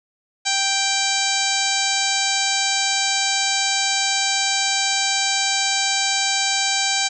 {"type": "harmonic tone with a mistuned harmonic", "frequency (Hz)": 784, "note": "G5", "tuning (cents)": 0, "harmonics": [1, 2, 3, 4, 5, 6, 7, 8, 9, 10], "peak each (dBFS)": [-26, -28, -26, -28, -25, -27, -30, -27, -28, -31], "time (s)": [0.45, 7.09], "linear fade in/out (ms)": 20, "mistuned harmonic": 8, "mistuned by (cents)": 19, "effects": []}